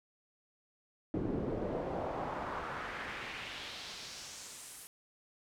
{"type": "noise with band-pass filter sweep", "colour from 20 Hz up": "brown", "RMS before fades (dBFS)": -40, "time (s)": [1.14, 4.87], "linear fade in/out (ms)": 0, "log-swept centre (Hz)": [280, 11000], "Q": 1.7, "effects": []}